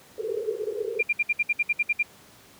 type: band-pass noise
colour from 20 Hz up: white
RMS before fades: -30 dBFS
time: 0.18-1.01 s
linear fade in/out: 5 ms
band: 400 to 470 Hz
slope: 96 dB/octave
type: tone bursts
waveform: sine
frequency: 2391 Hz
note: D7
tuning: 30 cents sharp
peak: -19 dBFS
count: 11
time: 0.99-2.03 s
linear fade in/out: 10 ms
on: 40 ms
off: 60 ms
effects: pink hiss -52 dBFS RMS until 2.59 s + high-pass 100 Hz 12 dB/octave